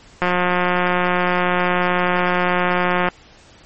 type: click train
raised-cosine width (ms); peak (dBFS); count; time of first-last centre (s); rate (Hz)
0.5; -3; 514; 0.22-3.086; 179
effects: pink hiss -47 dBFS RMS until 3.65 s + MP3 32 kbps